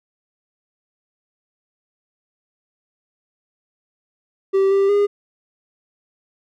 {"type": "tone with pitch steps", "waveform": "triangle", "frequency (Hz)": [388.3, 393.5, 407.6], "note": ["G4", "G4", "G#4"], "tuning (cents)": [-16, 7, -32], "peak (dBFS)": -11, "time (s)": [4.53, 5.07], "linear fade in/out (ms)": 20, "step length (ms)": 180, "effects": []}